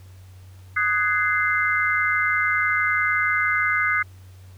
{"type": "chord", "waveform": "sine", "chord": "Ab dominant seventh", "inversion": "second", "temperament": "just", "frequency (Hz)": [1245.9, 1495.1, 1661.2, 2077], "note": ["Eb6", "Gb6", "Ab6", "C7"], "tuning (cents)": [2, 18, 0, -13], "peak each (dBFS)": [-25, -24, -27, -22], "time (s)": [0.76, 4.03], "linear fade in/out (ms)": 10, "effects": ["added 93 Hz sine -42 dBFS peak until 4.57 s", "pink hiss -56 dBFS RMS until 4.57 s"]}